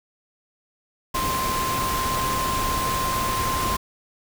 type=tone in noise; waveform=sine; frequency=1046.5 Hz; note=C6; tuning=in tune; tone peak=-24 dBFS; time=1.14-3.77 s; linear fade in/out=10 ms; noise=pink; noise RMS=-27 dBFS; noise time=1.14-3.77 s; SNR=0 dB; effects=none